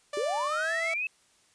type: tone with pitch glide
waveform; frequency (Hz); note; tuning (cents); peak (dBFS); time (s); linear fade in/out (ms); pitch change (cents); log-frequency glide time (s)
sawtooth; 587.3 to 659.2; D5 to E5; 0 to 0; -28; 0.13-0.94; 5; +200; 0.45-0.72
type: linear sweep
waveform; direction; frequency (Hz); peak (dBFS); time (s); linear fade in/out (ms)
sine; up; 376.8 to 2637; -28; 0.17-1.07; 2
effects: white hiss -64 dBFS RMS until 1.54 s + resampled to 22050 Hz